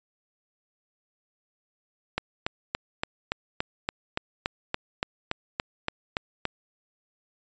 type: click train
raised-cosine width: 0.3 ms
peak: -10 dBFS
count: 16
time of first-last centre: 2.18-6.454 s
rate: 3.51 Hz
effects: resampled to 16000 Hz